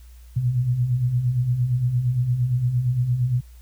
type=beating tone pair; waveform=sine; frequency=117 / 125.7 Hz; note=A#2 / B2; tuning=+7 / +31 cents; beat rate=8.7 Hz; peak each=-27 / -19 dBFS; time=0.36-3.41 s; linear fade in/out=10 ms; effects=added 60 Hz sine -42 dBFS peak until 3.61 s + white hiss -58 dBFS RMS until 3.61 s